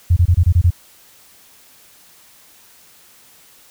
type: tone bursts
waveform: sine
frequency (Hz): 87.31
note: F2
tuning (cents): 0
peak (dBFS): -8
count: 7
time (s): 0.1-0.706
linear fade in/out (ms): 10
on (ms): 66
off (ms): 24
effects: white hiss -48 dBFS RMS until 3.7 s